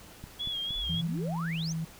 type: click train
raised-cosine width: 5 ms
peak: -29 dBFS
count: 4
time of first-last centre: 0.24-0.941 s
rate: 4.28 Hz
type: tone with vibrato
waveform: sine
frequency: 3311 Hz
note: G#7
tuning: 6 cents flat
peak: -31 dBFS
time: 0.39-1.02 s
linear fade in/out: 20 ms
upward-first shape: sine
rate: 3.4 Hz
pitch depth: 61 cents each way
type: exponential sweep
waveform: sine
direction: up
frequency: 32.7 to 6645 Hz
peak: -36 dBFS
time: 0.75-1.73 s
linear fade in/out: 10 ms
type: tone with pitch glide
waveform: sine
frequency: 166.4 to 162.13 Hz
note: E3 to E3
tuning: +17 to -28 cents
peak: -30 dBFS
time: 0.89-1.85 s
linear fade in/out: 10 ms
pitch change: -45 cents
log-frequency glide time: 1.42-1.61 s
effects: pink hiss -51 dBFS RMS until 1.99 s